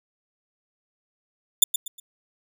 10% pulse tone with echo, 3549 Hz, A7, 14 cents sharp, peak -3 dBFS, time 1.62-1.64 s, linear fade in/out 5 ms, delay 120 ms, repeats 3, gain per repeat -10 dB, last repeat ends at 2 s, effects none

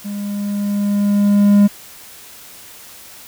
triangle tone with level ramp, 203.5 Hz, G#3, 35 cents flat, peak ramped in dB -21 to -4 dBFS, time 0.04-1.68 s, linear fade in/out 20 ms, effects white hiss -39 dBFS RMS until 3.27 s

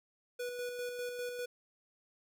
square tone with tremolo, 490 Hz, B4, 14 cents flat, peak -37 dBFS, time 0.39-1.46 s, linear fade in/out 10 ms, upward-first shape square, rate 5 Hz, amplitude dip 35%, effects none

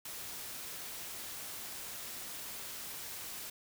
white noise, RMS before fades -44 dBFS, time 0.05-3.5 s, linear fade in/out 5 ms, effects none

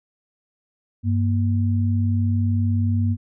sine tone pair together, 98 / 235.4 Hz, G2 / A#3, 0 / +17 cents, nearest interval octave + minor third, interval 1517 cents, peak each -18 / -24 dBFS, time 1.03-3.17 s, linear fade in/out 50 ms, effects none

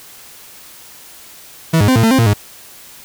40% pulse tone with pitch steps, 162.6 / 103.1 / 258.6 / 113.7 / 224.4 / 263.5 / 115.3 / 103.1 Hz, E3 / G#2 / C4 / A#2 / A3 / C4 / A#2 / G#2, -23 / -12 / -20 / -43 / +34 / +12 / -19 / -12 cents, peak -8 dBFS, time 1.73-2.338 s, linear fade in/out 10 ms, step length 76 ms, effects white hiss -39 dBFS RMS until 3.04 s

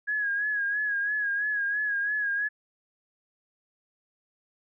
sine tone with vibrato, 1661.2 Hz, G#6, in tune, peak -25 dBFS, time 0.07-2.49 s, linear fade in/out 20 ms, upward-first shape sine, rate 3 Hz, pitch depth 52 cents each way, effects none

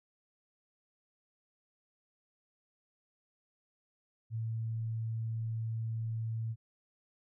sine tone, 112.7 Hz, A2, 42 cents sharp, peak -33 dBFS, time 4.3-6.56 s, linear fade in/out 50 ms, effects none

